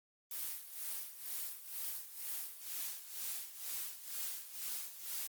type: noise with tremolo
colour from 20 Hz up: blue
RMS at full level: -40 dBFS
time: 0.31-5.27 s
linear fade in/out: 2 ms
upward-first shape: sine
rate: 2.1 Hz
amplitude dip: 75%
effects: Opus 32 kbps